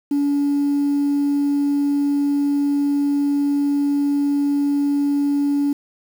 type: tone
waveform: sine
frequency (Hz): 285.3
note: C#4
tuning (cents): +50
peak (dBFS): -14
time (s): 0.11-5.73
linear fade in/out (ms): 5
effects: tanh soft clip ceiling -14 dBFS + 7-bit